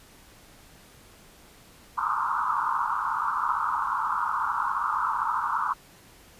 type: band-pass noise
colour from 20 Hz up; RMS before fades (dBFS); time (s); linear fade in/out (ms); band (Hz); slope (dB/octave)
pink; -27; 1.97-5.74; 20; 890 to 1400; 96
effects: pink hiss -53 dBFS RMS until 6.39 s + resampled to 32000 Hz